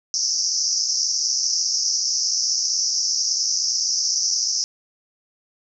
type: band-pass noise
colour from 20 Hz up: pink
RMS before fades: -22 dBFS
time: 0.14-4.64 s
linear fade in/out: 0 ms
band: 5100 to 6100 Hz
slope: 96 dB/octave
effects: none